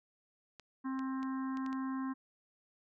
clicks, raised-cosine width 0.2 ms, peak -33 dBFS, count 6, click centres 0.597 / 0.992 / 1.23 / 1.572 / 1.663 / 1.729 s
harmonic tone, 264.4 Hz, C4, 18 cents sharp, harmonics 1 / 3 / 4 / 5 / 6 / 7, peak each -35 / -53 / -44 / -55 / -53 / -57 dBFS, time 0.84-2.14 s, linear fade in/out 20 ms
effects none

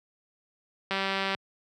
click train, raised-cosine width 0.3 ms, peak -13 dBFS, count 86, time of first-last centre 0.91-1.348 s, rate 194 Hz, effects high-pass 100 Hz 12 dB/octave

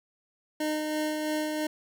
25% pulse tone with tremolo, 306.5 Hz, D#4, 26 cents flat, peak -23 dBFS, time 0.6-1.67 s, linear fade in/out 5 ms, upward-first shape sine, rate 3 Hz, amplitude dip 30%, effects none

